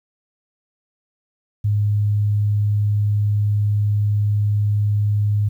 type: tone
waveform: sine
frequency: 103.83 Hz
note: G#2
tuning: in tune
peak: -15 dBFS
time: 1.64-5.49 s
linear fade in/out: 10 ms
effects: 9-bit